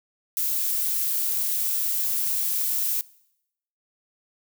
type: noise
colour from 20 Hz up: violet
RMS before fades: -25 dBFS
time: 0.37-3.01 s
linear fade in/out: 0 ms
effects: noise-tail reverb RT60 0.8 s tail -22 dB re dry